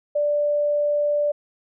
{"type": "tone", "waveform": "sine", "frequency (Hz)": 587.3, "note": "D5", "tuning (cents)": 0, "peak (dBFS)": -18, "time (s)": [0.15, 1.32], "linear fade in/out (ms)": 10, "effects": []}